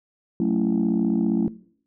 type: chord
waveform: sine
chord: F# minor seventh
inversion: none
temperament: just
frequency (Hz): 185 / 222 / 277.5 / 333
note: F#3 / A3 / C#4 / E4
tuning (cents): 0 / +16 / +2 / +18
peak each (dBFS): -23 / -22 / -25 / -24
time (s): 0.4-1.48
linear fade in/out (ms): 2
effects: noise-tail reverb RT60 0.6 s tail -20 dB re dry + tanh soft clip ceiling -13 dBFS